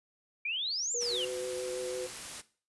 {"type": "exponential two-way sweep", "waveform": "sine", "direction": "up then down", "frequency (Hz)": [2319, 7459, 2738], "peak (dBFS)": -31, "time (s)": [0.45, 1.25], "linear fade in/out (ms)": 5, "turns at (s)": 0.93}
{"type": "tone with pitch glide", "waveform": "sine", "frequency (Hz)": [478.7, 505.7], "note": ["A#4", "B4"], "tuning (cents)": [46, 41], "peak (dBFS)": -36, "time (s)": [0.94, 2.07], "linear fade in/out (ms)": 10, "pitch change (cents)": 95, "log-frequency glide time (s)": [1.14, 1.19]}
{"type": "noise", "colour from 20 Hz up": "white", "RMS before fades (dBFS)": -42, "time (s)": [1, 2.42], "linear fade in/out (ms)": 20}
{"type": "tone with vibrato", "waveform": "sine", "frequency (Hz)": 370, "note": "F#4", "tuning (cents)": 0, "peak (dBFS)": -37, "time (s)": [1.09, 2.09], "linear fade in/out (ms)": 50, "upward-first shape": "triangle", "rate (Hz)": 6, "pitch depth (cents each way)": 27}
{"effects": ["noise-tail reverb RT60 0.4 s tail -17 dB re dry", "resampled to 24000 Hz"]}